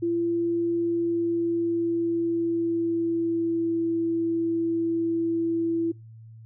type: tone with pitch glide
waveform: sine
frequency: 339.7 to 332.3 Hz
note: F4 to E4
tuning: -48 to +14 cents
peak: -22 dBFS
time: 0.02-5.92 s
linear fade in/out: 10 ms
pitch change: -38 cents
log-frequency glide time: 0.77-3.83 s
effects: noise-tail reverb RT60 0.2 s tail -22 dB re dry + added 112 Hz sine -43 dBFS peak until 6.45 s

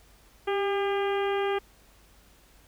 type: harmonic tone with a mistuned harmonic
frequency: 402.1 Hz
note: G4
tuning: 44 cents sharp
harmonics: 1 / 2 / 3 / 4 / 5 / 6 / 7 / 8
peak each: -26 / -32 / -36 / -38 / -40 / -42 / -43 / -44 dBFS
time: 0.47-1.59 s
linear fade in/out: 10 ms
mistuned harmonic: 1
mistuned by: -32 cents
effects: added 50 Hz sine -59 dBFS peak until 2.67 s + pink hiss -59 dBFS RMS until 2.67 s

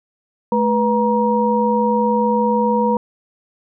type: tone cluster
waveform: sine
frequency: 216.2 / 489.5 / 945 Hz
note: A3 / B4 / A#5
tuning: -30 / -15 / +23 cents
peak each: -18 dBFS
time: 0.52-2.97 s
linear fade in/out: 2 ms
effects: none

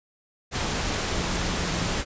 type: tone in noise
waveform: sine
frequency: 174.61 Hz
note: F3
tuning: in tune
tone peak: -33 dBFS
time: 1.12-1.94 s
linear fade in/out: 50 ms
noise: pink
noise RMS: -27 dBFS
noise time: 0.51-2.05 s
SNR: -9 dB
effects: resampled to 16000 Hz

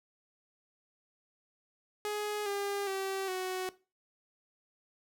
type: tone with pitch steps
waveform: sawtooth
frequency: 418.4 / 402.1 / 386.3 / 371.2 Hz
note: G#4 / G4 / G4 / F#4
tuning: +13 / +44 / -25 / +6 cents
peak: -29 dBFS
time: 2.05-3.69 s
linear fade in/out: 0 ms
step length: 410 ms
effects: noise-tail reverb RT60 0.3 s tail -18 dB re dry

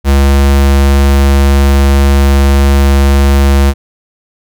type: tone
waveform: square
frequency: 69.3 Hz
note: C#2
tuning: in tune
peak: -5 dBFS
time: 0.04-3.74 s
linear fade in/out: 50 ms
effects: none

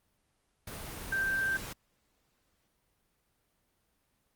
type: tone in noise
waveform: sine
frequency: 1568 Hz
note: G6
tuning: in tune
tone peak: -28 dBFS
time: 1.12-1.57 s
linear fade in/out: 5 ms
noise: pink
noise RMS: -42 dBFS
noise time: 0.67-1.73 s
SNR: +11 dB
effects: pink hiss -75 dBFS RMS until 4.35 s + Opus 32 kbps

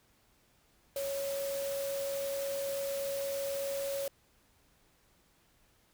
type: tone in noise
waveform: sine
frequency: 554.4 Hz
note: C#5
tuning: in tune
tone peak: -33 dBFS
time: 0.96-4.08 s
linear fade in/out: 2 ms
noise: white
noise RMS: -43 dBFS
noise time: 0.96-4.08 s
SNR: +7 dB
effects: pink hiss -68 dBFS RMS until 5.93 s

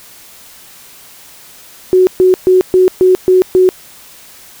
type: tone bursts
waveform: sine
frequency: 370 Hz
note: F#4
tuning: in tune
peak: -4 dBFS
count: 7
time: 1.93-3.69 s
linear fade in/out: 0 ms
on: 140 ms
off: 130 ms
effects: white hiss -38 dBFS RMS until 4.6 s

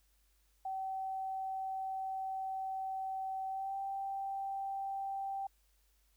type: tone with pitch glide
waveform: sine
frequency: 766 to 782.1 Hz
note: G5 to G5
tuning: -40 to -4 cents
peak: -36 dBFS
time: 0.65-5.47 s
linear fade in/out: 5 ms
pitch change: +36 cents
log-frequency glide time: 3.48-3.76 s
effects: added 50 Hz sine -70 dBFS peak until 6.16 s + white hiss -75 dBFS RMS until 6.16 s

